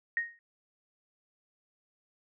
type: tone with exponential decay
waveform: sine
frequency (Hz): 1864.7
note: A#6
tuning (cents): 0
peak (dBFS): -24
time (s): 0.17-0.39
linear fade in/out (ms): 1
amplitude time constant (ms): 47
effects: none

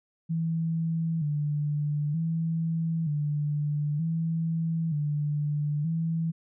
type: tone with vibrato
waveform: sine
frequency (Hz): 155.56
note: D#3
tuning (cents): 0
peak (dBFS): -25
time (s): 0.29-6.32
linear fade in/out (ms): 20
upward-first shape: square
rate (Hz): 0.54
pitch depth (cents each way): 88
effects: none

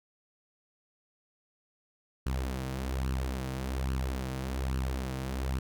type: tone with flanger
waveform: sawtooth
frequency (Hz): 65.41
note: C2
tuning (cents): 0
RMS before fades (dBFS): -33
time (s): 2.26-5.59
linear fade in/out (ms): 5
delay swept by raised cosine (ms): 0.68 to 6.58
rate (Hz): 1.2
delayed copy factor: +0.6
effects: none

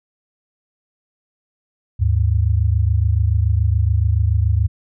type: tone pair together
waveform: sine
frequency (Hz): 76.06 / 103.1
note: D#2 / G#2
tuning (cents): -39 / -12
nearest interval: perfect fourth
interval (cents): 527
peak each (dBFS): -16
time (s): 1.99-4.68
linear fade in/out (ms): 20
effects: none

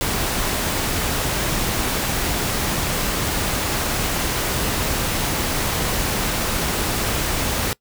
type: noise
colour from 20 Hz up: pink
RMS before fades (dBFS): -22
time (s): 0.01-7.73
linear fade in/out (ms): 0
effects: noise-tail reverb RT60 0.1 s tail -23 dB re dry

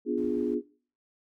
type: chord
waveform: sine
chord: B diminished seventh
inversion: none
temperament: equal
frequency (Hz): 246.9 / 293.7 / 349.2 / 415.3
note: B3 / D4 / F4 / Ab4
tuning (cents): 0 / 0 / 0 / 0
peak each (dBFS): -31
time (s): 0.05-0.62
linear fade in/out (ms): 50
type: noise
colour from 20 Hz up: brown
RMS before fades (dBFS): -48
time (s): 0.17-0.55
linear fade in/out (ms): 10
effects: noise-tail reverb RT60 0.4 s tail -18 dB re dry + high-pass 80 Hz 12 dB/octave

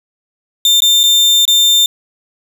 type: tone with dropouts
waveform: 35% pulse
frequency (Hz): 3600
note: A7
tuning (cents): +39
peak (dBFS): -5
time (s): 0.65-1.86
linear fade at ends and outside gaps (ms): 2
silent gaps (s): 0.804-0.82 / 1.033-1.037 / 1.453-1.478
effects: none

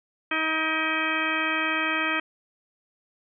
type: harmonic tone with a mistuned harmonic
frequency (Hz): 316.4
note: D#4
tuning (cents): +29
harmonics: 1 / 2 / 3 / 4 / 5 / 6 / 7 / 8 / 10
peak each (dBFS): -32 / -36 / -36 / -30 / -31 / -30 / -33 / -30 / -35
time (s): 0.31-2.2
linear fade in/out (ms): 5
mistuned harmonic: 7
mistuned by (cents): +66
effects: none

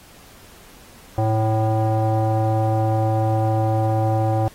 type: tone with low-pass filter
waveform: square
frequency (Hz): 110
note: A2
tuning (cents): 0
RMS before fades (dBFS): -19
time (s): 1.18-4.48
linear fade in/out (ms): 0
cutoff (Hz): 710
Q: 5.8
effects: pink hiss -47 dBFS RMS until 4.54 s + AAC 48 kbps

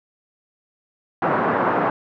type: band-pass noise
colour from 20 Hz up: white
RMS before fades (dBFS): -20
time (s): 1.22-1.9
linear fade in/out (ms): 2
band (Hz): 140 to 1300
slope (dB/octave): 24
effects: none

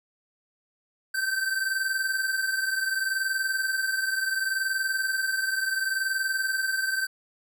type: tone pair together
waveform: square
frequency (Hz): 1547.3 / 1568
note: G6 / G6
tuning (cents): -23 / 0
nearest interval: unison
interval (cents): 23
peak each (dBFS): -27 / -32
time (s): 1.14-7.07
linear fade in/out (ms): 10
effects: none

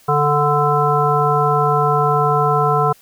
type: harmonic tone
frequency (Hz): 146.83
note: D3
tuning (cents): 0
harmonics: 1 / 3 / 5 / 7 / 9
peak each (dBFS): -19 / -19 / -19 / -19 / -19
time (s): 0.08-2.93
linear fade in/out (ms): 10
effects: white hiss -50 dBFS RMS until 3.01 s

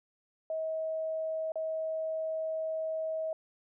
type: tone with dropouts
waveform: sine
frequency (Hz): 638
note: D#5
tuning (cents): +43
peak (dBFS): -31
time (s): 0.5-3.33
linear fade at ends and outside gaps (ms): 2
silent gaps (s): 1.52-1.556
effects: none

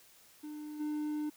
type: tone with level steps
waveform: triangle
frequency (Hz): 300.9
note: D4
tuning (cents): +42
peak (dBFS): -39 / -31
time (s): 0.43-1.3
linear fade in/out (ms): 10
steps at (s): 0.79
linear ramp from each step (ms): 20
effects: white hiss -61 dBFS RMS until 1.36 s

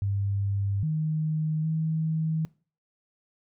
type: tone with pitch steps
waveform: sine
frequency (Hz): 99.6 / 155.9 / 159.1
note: G2 / D#3 / D#3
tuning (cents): +28 / +4 / +39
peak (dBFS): -24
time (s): 0.02-2.45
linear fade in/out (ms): 0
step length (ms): 810
effects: noise-tail reverb RT60 0.4 s tail -23 dB re dry

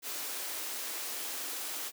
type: high-pass noise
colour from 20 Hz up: white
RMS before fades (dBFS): -38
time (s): 0.02-1.92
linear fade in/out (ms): 50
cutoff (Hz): 250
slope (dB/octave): 48
effects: none

